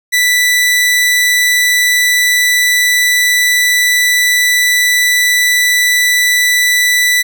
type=tone; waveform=sawtooth; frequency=1975.5 Hz; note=B6; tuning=in tune; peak=-5 dBFS; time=0.12-7.23 s; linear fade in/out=20 ms; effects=none